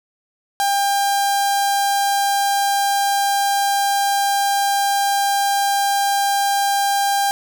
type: tone with notch filter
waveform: sawtooth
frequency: 798 Hz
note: G5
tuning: 31 cents sharp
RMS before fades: -18 dBFS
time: 0.6-7.31 s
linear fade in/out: 0 ms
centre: 2200 Hz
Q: 1.2
effects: none